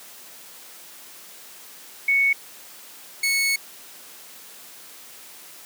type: tone pair in turn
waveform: sine / sawtooth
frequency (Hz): 2217 / 2205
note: C#7 / C#7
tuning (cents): 0 / -10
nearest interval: unison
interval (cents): 10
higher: first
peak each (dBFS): -16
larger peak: neither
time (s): 2.08-2.33 / 3.23-3.56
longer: second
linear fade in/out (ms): 5
effects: white hiss -44 dBFS RMS until 5.65 s + high-pass 200 Hz 12 dB/octave